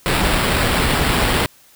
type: noise with sample-and-hold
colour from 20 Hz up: pink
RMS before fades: -17 dBFS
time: 0.06-1.46 s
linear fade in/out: 0 ms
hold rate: 6300 Hz
effects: white hiss -50 dBFS RMS until 1.75 s